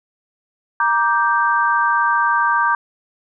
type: chord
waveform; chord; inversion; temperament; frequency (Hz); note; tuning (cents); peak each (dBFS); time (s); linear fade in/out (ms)
sine; G minor; first; just; 940.8 / 1176 / 1568; Bb5 / D6 / G6; +16 / +2 / 0; -18; 0.8-2.75; 2
effects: none